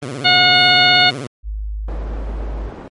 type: tone with vibrato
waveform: 15% pulse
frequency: 132.2 Hz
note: C3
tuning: 18 cents sharp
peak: -18 dBFS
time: 0.02-1.27 s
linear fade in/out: 5 ms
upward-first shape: sine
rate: 16 Hz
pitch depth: 190 cents each way
type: harmonic tone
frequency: 724 Hz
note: F#5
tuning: 38 cents flat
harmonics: 1 / 2 / 3 / 4 / 5 / 6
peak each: -16 / -16 / -16 / -16 / -16 / -16 dBFS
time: 0.24-1.11 s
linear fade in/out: 20 ms
type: tone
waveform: sine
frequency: 51.91 Hz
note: G#1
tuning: in tune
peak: -21 dBFS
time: 1.43-2.71 s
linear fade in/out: 50 ms
type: low-pass noise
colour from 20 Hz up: white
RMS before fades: -33 dBFS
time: 1.88-2.88 s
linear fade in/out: 2 ms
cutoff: 580 Hz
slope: 12 dB/octave
effects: MP3 48 kbps